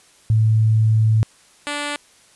sine / 5% pulse tone pair in turn, 110 / 291.4 Hz, A2 / D4, 0 / -13 cents, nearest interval octave + perfect fourth, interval 1687 cents, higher second, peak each -12 dBFS, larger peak neither, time 0.3-1.23 / 1.67-1.96 s, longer first, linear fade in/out 0 ms, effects white hiss -52 dBFS RMS until 2.35 s + resampled to 24000 Hz

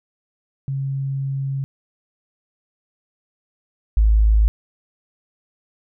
sine tone pair in turn, 136.4 / 53.62 Hz, C#3 / A1, -28 / -44 cents, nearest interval octave + major third, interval 1616 cents, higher first, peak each -21 / -11 dBFS, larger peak second, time 0.68-1.64 / 3.97-4.48 s, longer first, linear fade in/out 0 ms, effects none

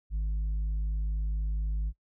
triangle tone with tanh clipping, 52.1 Hz, G#1, 6 cents sharp, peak -28 dBFS, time 0.1-1.93 s, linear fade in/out 50 ms, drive 8 dB, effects noise-tail reverb RT60 0.1 s tail -24 dB re dry

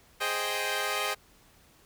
10% pulse chord, Ab major seventh, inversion none, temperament equal, 415.3 / 523.3 / 622.3 / 784 Hz, Ab4 / C5 / Eb5 / G5, 0 / 0 / 0 / 0 cents, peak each -26 dBFS, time 0.2-1.15 s, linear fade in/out 20 ms, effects pink hiss -60 dBFS RMS until 1.85 s

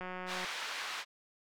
click train, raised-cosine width 0.5 ms, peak -27 dBFS, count 81, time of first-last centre 0.01-0.447 s, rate 183 Hz
pink band-pass noise, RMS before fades -40 dBFS, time 0.26-1.05 s, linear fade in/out 50 ms, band 1200 to 4200 Hz, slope 12 dB/octave
effects none

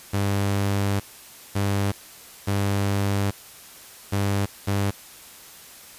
sawtooth tone bursts at uneven times, 99.9 Hz, G2, 33 cents sharp, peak -17 dBFS, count 5, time 0.13-1 / 1.55-1.92 / 2.47-3.31 / 4.12-4.46 / 4.67-4.91 s, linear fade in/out 10 ms, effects white hiss -45 dBFS RMS until 5.98 s + resampled to 32000 Hz

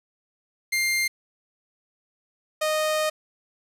sawtooth tone pair in turn, 2100 / 618.6 Hz, C7 / D#5, +6 / -10 cents, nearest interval octave + major sixth, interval 2116 cents, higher first, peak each -18 dBFS, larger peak neither, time 0.72-1.08 / 2.61-3.1 s, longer second, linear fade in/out 10 ms, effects resampled to 32000 Hz + 8-bit

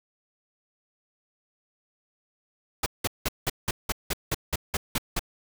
pink noise bursts, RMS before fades -26 dBFS, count 12, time 2.83-5.194 s, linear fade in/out 5 ms, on 32 ms, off 180 ms, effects none

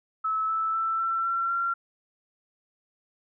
sine tone with pitch steps, 1300 / 1314.3 / 1328.9 / 1343.5 / 1358.3 / 1373.3 Hz, E6 / E6 / E6 / E6 / F6 / F6, -24 / -6 / +14 / +33 / -49 / -30 cents, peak -24 dBFS, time 0.24-1.74 s, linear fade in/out 10 ms, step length 250 ms, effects none

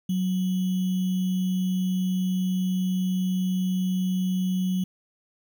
sine tone with sample-and-hold, 185 Hz, F#3, in tune, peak -22 dBFS, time 0.09-4.84 s, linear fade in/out 5 ms, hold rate 3150 Hz, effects none

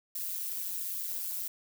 violet noise with amplitude modulation, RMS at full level -32 dBFS, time 0.15-1.48 s, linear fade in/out 5 ms, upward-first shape sine, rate 183 Hz, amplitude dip 90%, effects none

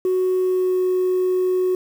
sine tone with pitch glide, 370 to 367.9 Hz, F#4 to F#4, 0 to -10 cents, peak -15 dBFS, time 0.05-1.75 s, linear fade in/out 2 ms, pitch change -10 cents, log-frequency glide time 0.39-0.82 s, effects tanh soft clip ceiling -13 dBFS + 7-bit

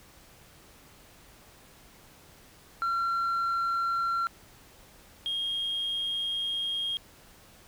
sine tone pair in turn, 1366 / 3245 Hz, F6 / G#7, -39 / -41 cents, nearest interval octave + minor third, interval 1498 cents, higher second, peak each -23 / -27 dBFS, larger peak first, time 2.82-4.27 / 5.26-6.97 s, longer second, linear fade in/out 0 ms, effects tanh soft clip ceiling -25 dBFS + pink hiss -55 dBFS RMS until 7.67 s

